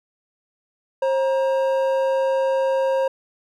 triangle tone pair together, 534.1 / 945 Hz, C5 / A#5, +36 / +23 cents, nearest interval minor seventh, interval 987 cents, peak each -16 / -25 dBFS, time 1.02-3.08 s, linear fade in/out 5 ms, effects none

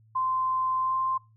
sine tone with pitch glide, 1038 to 1047.6 Hz, C6 to C6, -14 to +2 cents, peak -24 dBFS, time 0.15-1.18 s, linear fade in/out 10 ms, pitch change +16 cents, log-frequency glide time 0.79-0.96 s, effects noise-tail reverb RT60 0.3 s tail -24 dB re dry + added 110 Hz sine -56 dBFS peak until 1.36 s

